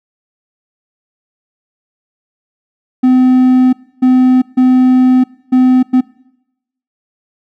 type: tone bursts at uneven times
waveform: triangle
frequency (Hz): 255.2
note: C4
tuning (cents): -43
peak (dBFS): -3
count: 5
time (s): 3.03-3.73 / 4.02-4.42 / 4.57-5.24 / 5.52-5.83 / 5.93-6.01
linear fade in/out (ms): 10
effects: noise-tail reverb RT60 0.9 s tail -23 dB re dry